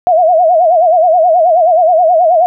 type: tone with vibrato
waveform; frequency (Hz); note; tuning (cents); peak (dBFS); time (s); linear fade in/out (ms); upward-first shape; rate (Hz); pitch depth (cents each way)
sine; 679; F5; -49; -5; 0.07-2.46; 0; sine; 9.4; 140
effects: none